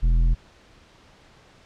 sine tone with tanh clipping, 41.72 Hz, E1, 22 cents sharp, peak -17 dBFS, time 0.02-0.35 s, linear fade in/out 20 ms, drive 9 dB, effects pink hiss -53 dBFS RMS until 1.65 s + low-pass 5000 Hz 12 dB/octave

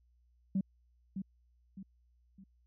sine tone with echo, 192.5 Hz, G3, 31 cents flat, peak -27 dBFS, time 0.55-0.61 s, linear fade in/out 5 ms, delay 610 ms, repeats 3, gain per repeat -8 dB, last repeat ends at 2.44 s, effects tanh soft clip ceiling -24 dBFS + added 60 Hz sine -66 dBFS peak until 2.66 s

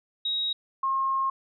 sine tone pair in turn, 3800 / 1073.1 Hz, A#7 / C6, +33 / +43 cents, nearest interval octave + minor seventh, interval 2190 cents, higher first, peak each -25 / -23 dBFS, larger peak second, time 0.25-0.53 / 0.83-1.3 s, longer second, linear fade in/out 5 ms, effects none

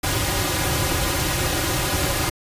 pink noise with comb filter, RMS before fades -22 dBFS, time 0.03-2.3 s, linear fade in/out 10 ms, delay 4.5 ms, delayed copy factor -0.95, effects resampled to 32000 Hz

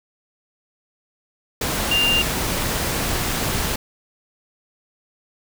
sine tone in noise, 2794 Hz, F7, in tune, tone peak -16 dBFS, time 1.91-2.22 s, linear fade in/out 5 ms, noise pink, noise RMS -23 dBFS, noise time 1.61-3.76 s, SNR +4 dB, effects none

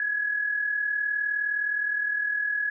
sine tone pair together, 1648.5 / 1688 Hz, G#6 / G#6, -13 / +28 cents, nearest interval unison, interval 41 cents, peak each -32 / -25 dBFS, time 0-2.7 s, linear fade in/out 2 ms, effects none

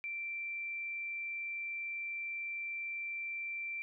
sine tone, 2349 Hz, D7, in tune, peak -37 dBFS, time 0.04-3.82 s, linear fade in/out 0 ms, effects none

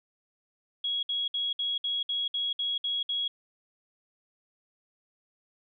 sine tone bursts, 3322 Hz, G#7, in tune, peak -27 dBFS, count 10, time 0.84-3.28 s, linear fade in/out 5 ms, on 190 ms, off 60 ms, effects none

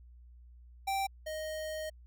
square tone pair in turn, 781 / 623.3 Hz, G5 / D#5, -7 / +3 cents, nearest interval major third, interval 390 cents, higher first, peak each -31 / -37 dBFS, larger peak first, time 0.87-1.07 / 1.26-1.9 s, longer second, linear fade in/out 10 ms, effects added 60 Hz sine -52 dBFS peak until 2.06 s

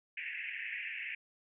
white band-pass noise, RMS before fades -41 dBFS, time 0.17-1.15 s, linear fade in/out 5 ms, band 1700 to 2700 Hz, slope 96 dB/octave, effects none

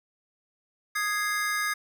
square chord, Ab major, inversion second, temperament equal with one note detuned, 1239.5 / 1661.2 / 2093 Hz, Eb6 / Ab6 / C7, -7 / 0 / 0 cents, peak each -32 / -30 / -32 dBFS, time 0.95-1.74 s, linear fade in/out 10 ms, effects none

